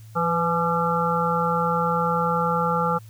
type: harmonic tone with a mistuned harmonic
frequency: 170 Hz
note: F3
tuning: 46 cents flat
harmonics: 1 / 3 / 5 / 7 / 8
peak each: -26 / -26 / -26 / -26 / -26 dBFS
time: 0.15-2.99 s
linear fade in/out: 20 ms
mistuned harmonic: 3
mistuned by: -32 cents
effects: added 110 Hz sine -41 dBFS peak until 3.09 s + white hiss -56 dBFS RMS until 3.09 s